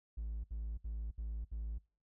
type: tone bursts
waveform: triangle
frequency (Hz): 55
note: A1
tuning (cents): 0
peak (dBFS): -35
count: 5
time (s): 0.17-1.784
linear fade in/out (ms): 10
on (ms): 270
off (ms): 66
effects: noise-tail reverb RT60 0.4 s tail -26 dB re dry + tanh soft clip ceiling -32 dBFS